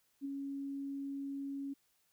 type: tone with ADSR envelope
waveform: sine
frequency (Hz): 277.2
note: C#4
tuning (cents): 0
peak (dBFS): -35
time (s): 0.21-1.74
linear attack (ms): 41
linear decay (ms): 9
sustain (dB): -3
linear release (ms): 14
effects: white hiss -75 dBFS RMS until 2.12 s